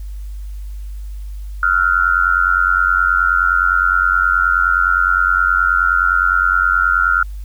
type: tone with amplitude modulation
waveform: sine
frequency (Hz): 1396.9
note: F6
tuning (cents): 0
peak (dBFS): -7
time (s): 1.63-7.23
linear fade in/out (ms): 2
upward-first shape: sine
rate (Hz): 89.6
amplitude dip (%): 100
effects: added 50 Hz sine -25 dBFS peak until 7.44 s + white hiss -52 dBFS RMS until 7.44 s